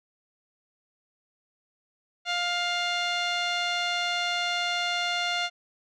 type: tone with low-pass filter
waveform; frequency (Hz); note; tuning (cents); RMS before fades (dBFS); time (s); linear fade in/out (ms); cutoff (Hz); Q
15% pulse; 703; F5; +11; -28; 2.25-5.5; 50; 4300; 5.4
effects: none